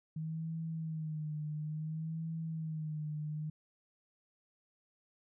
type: tone with vibrato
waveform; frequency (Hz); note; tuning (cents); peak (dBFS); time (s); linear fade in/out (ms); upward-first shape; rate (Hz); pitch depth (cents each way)
sine; 156.9; D#3; +15; -36; 0.16-3.5; 5; sine; 0.58; 62
effects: none